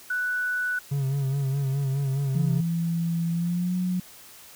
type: tone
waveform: sine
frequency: 1484 Hz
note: F#6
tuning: 5 cents sharp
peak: -24 dBFS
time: 0.1-0.79 s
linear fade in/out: 5 ms
type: tone with vibrato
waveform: triangle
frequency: 137.2 Hz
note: C#3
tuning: 17 cents flat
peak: -21 dBFS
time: 0.91-2.61 s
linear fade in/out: 10 ms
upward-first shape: sine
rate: 4.8 Hz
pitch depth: 57 cents each way
type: tone with pitch glide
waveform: sine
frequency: 167.7 to 181.82 Hz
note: E3 to F#3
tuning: +30 to -30 cents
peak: -23 dBFS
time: 2.35-4 s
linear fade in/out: 5 ms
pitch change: +140 cents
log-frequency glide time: 3.31-3.75 s
effects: white hiss -48 dBFS RMS until 4.55 s